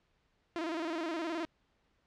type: tone with vibrato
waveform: sawtooth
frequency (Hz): 328.3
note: E4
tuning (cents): -7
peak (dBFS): -30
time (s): 0.56-1.45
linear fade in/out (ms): 0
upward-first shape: square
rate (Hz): 19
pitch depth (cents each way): 77
effects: pink hiss -74 dBFS RMS until 2.06 s + low-pass 4000 Hz 12 dB/octave